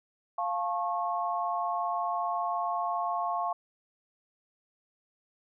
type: chord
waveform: sine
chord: F augmented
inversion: none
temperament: just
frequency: 698.5 / 873.1 / 1091.3 Hz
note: F5 / A5 / C#6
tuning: 0 / -14 / -27 cents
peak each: -31 / -35 / -32 dBFS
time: 0.38-3.53 s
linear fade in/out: 5 ms
effects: none